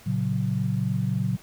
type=chord; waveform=sine; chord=F# major; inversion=first; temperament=equal with one note detuned; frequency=115.14 / 138.59 / 185 Hz; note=A#2 / C#3 / F#3; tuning=-21 / 0 / 0 cents; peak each=-27 dBFS; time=0.06-1.37 s; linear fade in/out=10 ms; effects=pink hiss -50 dBFS RMS until 1.42 s